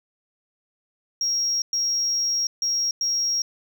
sine tone bursts at uneven times, 5600 Hz, F8, 4 cents sharp, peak -19 dBFS, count 4, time 1.21-1.62 / 1.73-2.47 / 2.62-2.91 / 3.01-3.42 s, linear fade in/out 2 ms, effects tanh soft clip ceiling -18 dBFS + 10-bit

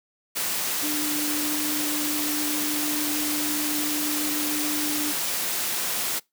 sine tone in noise, 298.9 Hz, D4, 31 cents sharp, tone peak -28 dBFS, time 0.82-5.13 s, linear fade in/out 20 ms, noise white, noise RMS -27 dBFS, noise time 0.35-6.2 s, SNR -4 dB, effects noise-tail reverb RT60 0.2 s tail -24 dB re dry + high-pass 150 Hz 12 dB/octave

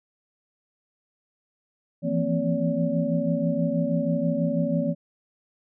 sine tone cluster, 164.8 / 171 / 230.2 / 261.9 / 572 Hz, E3 / F3 / A#3 / C4 / D5, 0 / -36 / -22 / +2 / -46 cents, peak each -28 dBFS, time 2.02-4.95 s, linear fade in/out 50 ms, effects none

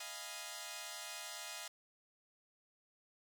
5% pulse chord, F half-diminished seventh, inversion third, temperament equal, 622.3 / 698.5 / 830.6 / 987.8 Hz, Eb5 / F5 / Ab5 / Cb6, 0 / 0 / 0 / 0 cents, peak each -39 / -38 / -39 / -40 dBFS, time 0-1.68 s, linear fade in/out 5 ms, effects none

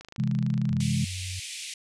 click train, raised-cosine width 0.2 ms, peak -26 dBFS, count 22, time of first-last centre 0.01-0.805 s, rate 26.4 Hz
sine chord, C augmented, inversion none, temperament equal, 130.81 / 164.81 / 207.7 Hz, C3 / E3 / G#3, 0 / 0 / 0 cents, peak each -26 / -29 / -28 dBFS, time 0.18-1.05 s, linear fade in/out 10 ms
sine tone with vibrato, 92.5 Hz, F#2, in tune, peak -33 dBFS, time 0.7-1.4 s, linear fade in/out 10 ms, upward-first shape sine, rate 11 Hz, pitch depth 11 cents each way
pink band-pass noise, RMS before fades -38 dBFS, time 0.8-1.74 s, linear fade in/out 5 ms, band 2200 to 10000 Hz, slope 48 dB/octave
effects none

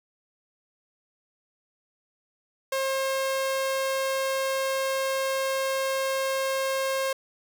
sawtooth tone, 535 Hz, C5, 38 cents sharp, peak -21 dBFS, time 2.72-7.13 s, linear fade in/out 5 ms, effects none

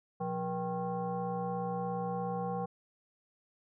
sine tone with frequency modulation, 480 Hz, B4, 49 cents flat, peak -32 dBFS, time 0.2-2.66 s, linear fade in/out 10 ms, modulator 301 Hz, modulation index 1.5, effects none

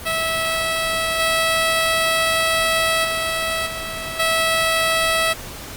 10% pulse tone with level steps, 652 Hz, E5, 19 cents flat, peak -11 / -8 / -12 / -19 / -8 dBFS, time 0.05-5.34 s, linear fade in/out 20 ms, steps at 1.19 / 3.04 / 3.66 / 4.19 s, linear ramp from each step 10 ms, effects pink hiss -34 dBFS RMS until 5.76 s + Opus 32 kbps

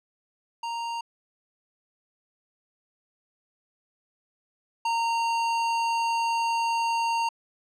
square tone pair in turn, 930 / 922.5 Hz, A#5 / A#5, -4 / -18 cents, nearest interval unison, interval 14 cents, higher first, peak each -30 / -24 dBFS, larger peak second, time 0.63-1.01 / 4.85-7.29 s, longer second, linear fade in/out 5 ms, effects low-pass 6000 Hz 12 dB/octave

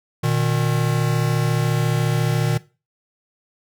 square tone pair together, 120 / 154.26 Hz, B2 / D#3, -49 / -15 cents, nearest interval major third, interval 434 cents, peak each -21 dBFS, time 0.23-2.58 s, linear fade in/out 10 ms, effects noise-tail reverb RT60 0.3 s tail -18 dB re dry

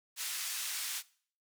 white band-pass noise, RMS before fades -38 dBFS, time 0.16-1.03 s, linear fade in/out 50 ms, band 1600 to 11000 Hz, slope 12 dB/octave, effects noise-tail reverb RT60 0.5 s tail -20 dB re dry

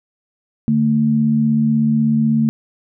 sine tone pair together, 147.9 / 224.2 Hz, D3 / A3, +13 / +33 cents, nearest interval perfect fifth, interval 720 cents, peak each -19 / -13 dBFS, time 0.68-2.49 s, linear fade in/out 0 ms, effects none

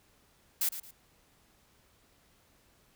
blue noise with echo, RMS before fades -29 dBFS, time 0.61-0.69 s, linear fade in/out 5 ms, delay 110 ms, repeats 2, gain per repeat -11 dB, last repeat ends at 0.91 s, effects pink hiss -66 dBFS RMS until 2.95 s

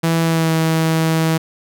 sawtooth tone with pitch glide, 164.81 to 161.33 Hz, E3 to E3, 0 to -37 cents, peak -10 dBFS, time 0.03-1.38 s, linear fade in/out 10 ms, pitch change -37 cents, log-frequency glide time 0.23-0.53 s, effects none

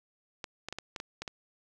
clicks, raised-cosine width 0.2 ms, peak -20 dBFS, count 8, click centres 0.442 / 0.686 / 0.726 / 0.786 / 0.962 / 1.001 / 1.22 / 1.278 s, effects none

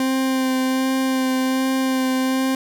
40% pulse tone with vibrato, 261.6 Hz, C4, in tune, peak -17 dBFS, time 0-2.55 s, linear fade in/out 2 ms, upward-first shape sine, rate 1.3 Hz, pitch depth 13 cents each way, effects none

